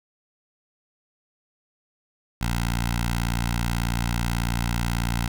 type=tone with notch filter; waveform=10% pulse; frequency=58.27 Hz; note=A#1; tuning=in tune; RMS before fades=-25 dBFS; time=2.41-5.28 s; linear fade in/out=5 ms; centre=380 Hz; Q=0.52; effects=none